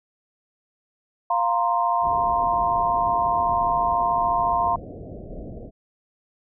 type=chord; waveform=sine; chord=F suspended fourth; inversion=none; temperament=equal; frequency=698.5 / 932.3 / 1046.5 Hz; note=F5 / Bb5 / C6; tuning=0 / 0 / 0 cents; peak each=-23 / -23 / -23 dBFS; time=1.3-4.76 s; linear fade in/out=5 ms
type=low-pass noise; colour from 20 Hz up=pink; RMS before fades=-36 dBFS; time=2.01-5.71 s; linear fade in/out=50 ms; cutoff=700 Hz; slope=96 dB/octave
effects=none